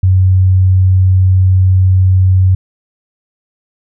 sine tone, 93.4 Hz, F#2, 17 cents sharp, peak -5 dBFS, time 0.03-2.55 s, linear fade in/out 5 ms, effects none

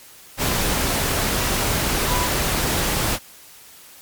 sine tone in noise, 987.8 Hz, B5, in tune, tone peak -24 dBFS, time 2.07-2.3 s, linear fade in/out 50 ms, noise pink, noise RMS -21 dBFS, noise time 0.37-3.19 s, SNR -6 dB, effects white hiss -45 dBFS RMS until 4.01 s + MP3 96 kbps

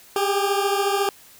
20% pulse beating tone pair, 395.6 / 409.6 Hz, G4 / G#4, +16 / -24 cents, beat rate 14 Hz, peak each -16 / -20 dBFS, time 0.16-1.09 s, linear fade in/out 2 ms, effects white hiss -49 dBFS RMS until 1.39 s

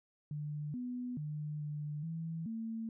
sine tone with pitch steps, 148.8 / 247.6 / 150.4 / 148.8 / 163.4 / 225 Hz, D3 / B3 / D3 / D3 / E3 / A3, +23 / +5 / +42 / +23 / -15 / +39 cents, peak -37 dBFS, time 0.31-2.89 s, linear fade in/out 2 ms, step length 430 ms, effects none

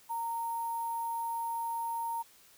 sine tone with sample-and-hold, 925 Hz, A#5, 14 cents flat, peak -32 dBFS, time 0.09-2.23 s, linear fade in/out 20 ms, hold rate 11025 Hz, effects white hiss -60 dBFS RMS until 2.57 s

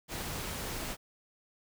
pink noise, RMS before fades -38 dBFS, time 0.08-0.97 s, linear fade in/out 50 ms, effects none

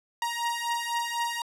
sawtooth beating tone pair, 939 / 943 Hz, A#5 / A#5, +12 / +20 cents, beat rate 4 Hz, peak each -27 dBFS, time 0.22-1.42 s, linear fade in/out 2 ms, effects low-pass 12000 Hz 12 dB/octave

